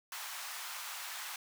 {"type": "high-pass noise", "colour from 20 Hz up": "pink", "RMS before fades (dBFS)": -43, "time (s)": [0.12, 1.36], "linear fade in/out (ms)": 2, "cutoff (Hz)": 900, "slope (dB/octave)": 24, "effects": []}